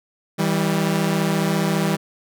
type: tone pair together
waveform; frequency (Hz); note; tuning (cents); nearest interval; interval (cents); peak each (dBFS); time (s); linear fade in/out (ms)
sawtooth; 161.79 / 196.4; E3 / G3; -32 / +4; minor third; 336; -17; 0.38-1.97; 20
effects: none